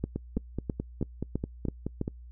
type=two click trains; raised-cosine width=3 ms; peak=-18 / -16 dBFS; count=10 / 7; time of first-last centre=0.16-2.079 / 0.04-2.014 s; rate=4.69 / 3.04 Hz; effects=noise-tail reverb RT60 0.1 s tail -26 dB re dry + added 60 Hz sine -44 dBFS peak until 2.31 s